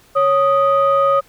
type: tone pair together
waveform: sine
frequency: 553.3 / 1246 Hz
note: C#5 / D#6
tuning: -3 / +2 cents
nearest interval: octave + major second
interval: 1405 cents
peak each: -13 dBFS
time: 0.15-1.21 s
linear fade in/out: 20 ms
effects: tanh soft clip ceiling -6 dBFS + pink hiss -51 dBFS RMS until 1.28 s